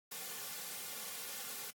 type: noise with comb filter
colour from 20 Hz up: white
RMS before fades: -44 dBFS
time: 0.11-1.71 s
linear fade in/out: 10 ms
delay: 3.1 ms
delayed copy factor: -0.75
effects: high-pass 200 Hz 12 dB/octave + AAC 64 kbps